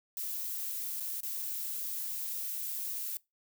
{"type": "noise with dropouts", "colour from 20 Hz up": "violet", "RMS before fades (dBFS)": -37, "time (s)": [0.17, 3.17], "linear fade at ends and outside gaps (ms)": 1, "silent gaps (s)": [[1, 1.005], [1.205, 1.232]], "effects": ["noise-tail reverb RT60 0.2 s tail -22 dB re dry"]}